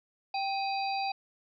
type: harmonic tone with a mistuned harmonic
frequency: 785 Hz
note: G5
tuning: 2 cents sharp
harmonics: 1 / 3 / 5 / 6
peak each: -30 / -38 / -44 / -40 dBFS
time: 0.34-1.12 s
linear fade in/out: 5 ms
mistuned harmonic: 3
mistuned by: +110 cents
effects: none